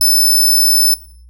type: tone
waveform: 10% pulse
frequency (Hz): 5274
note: E8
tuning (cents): 0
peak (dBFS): -3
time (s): 0.01-0.94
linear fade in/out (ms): 2
effects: noise-tail reverb RT60 0.5 s tail -18 dB re dry + added 60 Hz sine -38 dBFS peak until 1.29 s